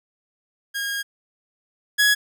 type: tone pair in turn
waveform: sawtooth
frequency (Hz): 1630 / 1675.8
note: G#6 / G#6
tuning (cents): -33 / +15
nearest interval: unison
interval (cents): 48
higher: second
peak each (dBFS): -21 / -11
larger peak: second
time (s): 0.74-1.03 / 1.98-2.15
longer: first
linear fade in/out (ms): 20
effects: none